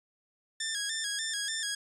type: tone with vibrato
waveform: 10% pulse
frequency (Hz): 1717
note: A6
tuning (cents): -43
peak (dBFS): -22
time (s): 0.6-1.75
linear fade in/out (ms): 5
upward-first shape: square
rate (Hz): 3.4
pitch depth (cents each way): 67
effects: resampled to 22050 Hz